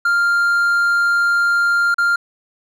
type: tone with dropouts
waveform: triangle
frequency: 1396.9 Hz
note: F6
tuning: in tune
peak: -11 dBFS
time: 0.05-2.16 s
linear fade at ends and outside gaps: 5 ms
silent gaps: 1.944-1.982 s
effects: none